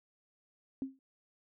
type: tone with exponential decay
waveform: sine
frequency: 266.8 Hz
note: C4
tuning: 34 cents sharp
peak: -30 dBFS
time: 0.82-0.99 s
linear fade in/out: 1 ms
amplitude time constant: 35 ms
effects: none